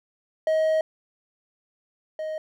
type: tone pair in turn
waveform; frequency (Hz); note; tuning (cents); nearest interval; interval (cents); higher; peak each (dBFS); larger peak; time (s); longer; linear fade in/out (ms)
triangle; 632 / 625.1; D#5 / D#5; +27 / +8; unison; 19; first; -17 / -26; first; 0.47-0.81 / 2.19-2.38; first; 2
effects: none